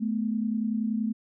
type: tone pair together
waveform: sine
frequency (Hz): 216.4 / 246.9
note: A3 / B3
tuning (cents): -29 / 0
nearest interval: major second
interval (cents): 229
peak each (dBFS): -26 / -31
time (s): 0-1.13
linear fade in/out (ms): 20
effects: none